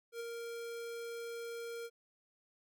square tone with ADSR envelope, 466.2 Hz, A#4, in tune, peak -39 dBFS, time 0.12-1.9 s, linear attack 81 ms, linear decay 14 ms, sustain -3 dB, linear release 47 ms, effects none

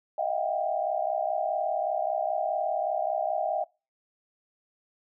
sine tone cluster, 620 / 659 / 723 / 788 Hz, D#5 / E5 / F#5 / G5, -6 / -1 / -40 / +9 cents, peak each -31 dBFS, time 0.18-3.64 s, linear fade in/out 5 ms, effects noise-tail reverb RT60 0.3 s tail -26 dB re dry

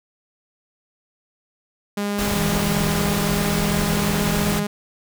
sawtooth tone with pitch glide, 203.8 to 205.7 Hz, G#3 to G#3, -32 to -16 cents, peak -18 dBFS, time 1.97-4.67 s, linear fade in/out 5 ms, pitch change +16 cents, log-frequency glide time 3.28-4.53 s
pink noise, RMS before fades -25 dBFS, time 2.18-4.6 s, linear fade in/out 10 ms
sine tone, 161.9 Hz, E3, 31 cents flat, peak -24 dBFS, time 2.35-4.64 s, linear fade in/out 10 ms
effects none

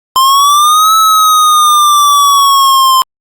square linear two-way sweep, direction up then down, 1040 to 1305 to 1040 Hz, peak -5 dBFS, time 0.16-3.02 s, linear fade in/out 0 ms, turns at 0.95 s, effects Opus 48 kbps

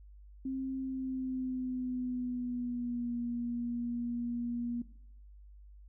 sine tone with pitch glide, 264.6 to 238.5 Hz, C4 to A#3, +20 to +40 cents, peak -33 dBFS, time 0.45-4.82 s, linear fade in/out 5 ms, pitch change -180 cents, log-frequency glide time 0.78-3.15 s, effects noise-tail reverb RT60 0.7 s tail -17 dB re dry + added 50 Hz sine -51 dBFS peak until 5.88 s

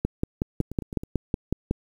two click trains, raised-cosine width 3 ms, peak -10 / -21 dBFS, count 10 / 5, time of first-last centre 0.05-1.711 / 0.61-1.035 s, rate 5.42 / 9.42 Hz, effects 8-bit

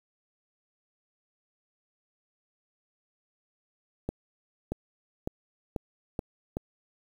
accelerating click train, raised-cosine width 2 ms, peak -17 dBFS, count 6, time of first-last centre 4.09-6.569 s, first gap 630 ms, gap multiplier 0.88, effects 8-bit

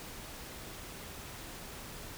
silence, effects pink hiss -46 dBFS RMS until 2.17 s

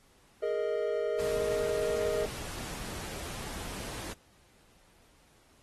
triangle chord, Ab suspended second, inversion none, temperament equal, 415.3 / 466.2 / 622.3 Hz, Ab4 / Bb4 / Eb5, 0 / 0 / 0 cents, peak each -31 dBFS, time 0.42-2.26 s, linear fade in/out 10 ms
pink noise, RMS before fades -41 dBFS, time 1.18-4.14 s, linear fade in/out 20 ms
effects pink hiss -64 dBFS RMS until 5.62 s + AAC 32 kbps

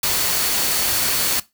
sine tone in noise, 4435 Hz, C#8, in tune, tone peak -28 dBFS, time 0.03-1.4 s, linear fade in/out 5 ms, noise white, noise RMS -20 dBFS, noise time 0.03-1.4 s, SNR -11 dB, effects noise-tail reverb RT60 0.2 s tail -18 dB re dry

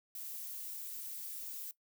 violet noise, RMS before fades -44 dBFS, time 0.15-1.71 s, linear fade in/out 2 ms, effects noise-tail reverb RT60 0.1 s tail -17 dB re dry

